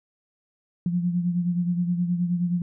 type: beating tone pair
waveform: sine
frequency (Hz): 174.61 / 184.11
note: F3 / F#3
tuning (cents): 0 / -8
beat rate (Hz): 9.5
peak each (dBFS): -22 / -30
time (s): 0.86-2.62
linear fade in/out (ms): 2
effects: none